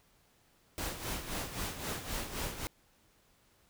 pink noise with tremolo, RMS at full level -36 dBFS, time 0.78-2.67 s, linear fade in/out 0 ms, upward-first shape sine, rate 3.8 Hz, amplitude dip 65%, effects pink hiss -68 dBFS RMS until 3.69 s

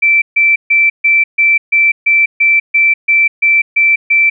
sine tone bursts, 2334 Hz, D7, 11 cents flat, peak -6 dBFS, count 13, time 0.02-4.3 s, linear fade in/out 10 ms, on 200 ms, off 140 ms, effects none

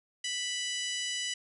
harmonic tone, 987.8 Hz, B5, in tune, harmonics 2 / 3 / 4 / 5 / 6 / 7 / 8 / 9 / 10, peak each -39 / -35 / -44 / -42 / -41 / -45 / -43 / -50 / -49 dBFS, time 0.24-1.34 s, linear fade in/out 5 ms, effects none

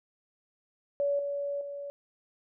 sine tone with level steps, 568 Hz, C#5, 42 cents sharp, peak -25 / -30 / -36 dBFS, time 1-1.9 s, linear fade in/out 0 ms, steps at 1.19 / 1.61 s, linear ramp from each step 2 ms, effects none

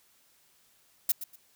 violet noise with echo, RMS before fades -24 dBFS, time 1.09-1.12 s, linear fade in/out 5 ms, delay 120 ms, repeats 2, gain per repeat -13 dB, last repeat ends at 1.36 s, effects white hiss -65 dBFS RMS until 1.55 s

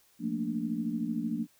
sine chord, Bb major seventh, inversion second, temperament equal, 174.61 / 220 / 233.1 / 293.7 Hz, F3 / A3 / Bb3 / D4, 0 / 0 / 0 / 0 cents, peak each -38 / -35 / -33 / -36 dBFS, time 0.19-1.47 s, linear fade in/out 50 ms, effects white hiss -65 dBFS RMS until 1.59 s

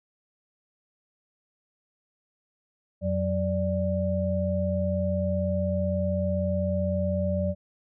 sine tone cluster, 89 / 184.9 / 586 Hz, F2 / F#3 / D5, +33 / -1 / -4 cents, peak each -28 dBFS, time 3.01-7.55 s, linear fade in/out 50 ms, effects none

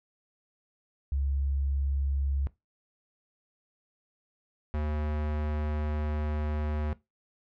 sine / square tone pair in turn, 69 / 75.45 Hz, C#2 / D2, -7 / +47 cents, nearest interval major second, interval 154 cents, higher second, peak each -26 / -29 dBFS, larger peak first, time 1.12-2.47 / 4.74-6.93 s, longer second, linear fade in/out 0 ms, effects noise-tail reverb RT60 0.2 s tail -19 dB re dry + low-pass 2000 Hz 12 dB/octave

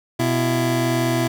25% pulse tone pair together, 125.3 / 334.3 Hz, B2 / E4, +25 / +24 cents, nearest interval octave + perfect fourth, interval 1699 cents, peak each -17 dBFS, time 0.19-1.28 s, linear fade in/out 10 ms, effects none

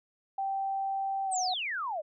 sine tone with pitch glide, 780 to 738.4 Hz, G5 to F#5, -9 to -4 cents, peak -29 dBFS, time 0.38-1.54 s, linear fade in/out 5 ms, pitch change -95 cents, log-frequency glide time 1.25-1.36 s
sine exponential sweep, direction down, 8820 to 574 Hz, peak -31 dBFS, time 1.31-2.02 s, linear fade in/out 20 ms
effects none

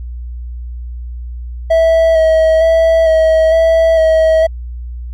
triangle tone with vibrato, 647 Hz, E5, 32 cents flat, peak -5 dBFS, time 1.7-4.47 s, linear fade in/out 10 ms, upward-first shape square, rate 1.1 Hz, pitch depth 18 cents each way, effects added 60 Hz sine -22 dBFS peak until 5.13 s

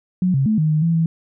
sine tone with pitch steps, 182.8 / 135.6 / 216.7 / 155.5 / 153.8 / 166.5 / 163.5 Hz, F#3 / C#3 / A3 / D#3 / D#3 / E3 / E3, -21 / -38 / -26 / -1 / -20 / +18 / -14 cents, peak -14 dBFS, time 0.22-1.06 s, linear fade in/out 2 ms, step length 120 ms, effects none

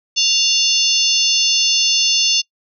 harmonic tone with a mistuned harmonic, 880 Hz, A5, in tune, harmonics 3 / 4 / 5 / 6 / 7, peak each -19 / -19 / -19 / -19 / -19 dBFS, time 0.16-2.42 s, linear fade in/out 20 ms, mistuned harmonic 3, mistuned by +99 cents, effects noise-tail reverb RT60 0.1 s tail -26 dB re dry

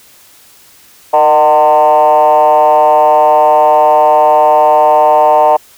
sine tone with frequency modulation, 755 Hz, F#5, 35 cents sharp, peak -3 dBFS, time 1.13-5.57 s, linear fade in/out 10 ms, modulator 145 Hz, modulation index 1.4, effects tanh soft clip ceiling 0 dBFS + white hiss -42 dBFS RMS until 5.77 s

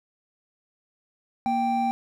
triangle tone pair together, 235.5 / 784 Hz, A#3 / G5, +18 / 0 cents, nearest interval octave + major sixth, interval 2082 cents, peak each -25 / -21 dBFS, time 1.46-1.91 s, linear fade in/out 0 ms, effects none

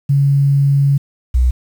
sine tone pair in turn, 140 / 62.36 Hz, C#3 / B1, +18 / +17 cents, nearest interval octave + major second, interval 1401 cents, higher first, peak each -9 dBFS, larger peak neither, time 0.09-0.98 / 1.34-1.51 s, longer first, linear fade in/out 10 ms, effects 7-bit

